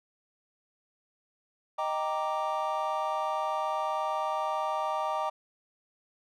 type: chord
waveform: triangle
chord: Eb major seventh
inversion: none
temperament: equal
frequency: 622.3 / 784 / 932.3 / 1174.7 Hz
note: Eb5 / G5 / Bb5 / D6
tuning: 0 / 0 / 0 / 0 cents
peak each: -32 dBFS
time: 1.78-5.3 s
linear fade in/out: 10 ms
effects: none